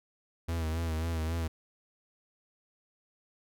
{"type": "tone with vibrato", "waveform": "45% pulse", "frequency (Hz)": 81.4, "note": "E2", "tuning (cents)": -21, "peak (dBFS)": -30, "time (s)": [0.48, 1.48], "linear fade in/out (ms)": 10, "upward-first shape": "sine", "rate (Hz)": 3.7, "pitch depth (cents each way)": 53, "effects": []}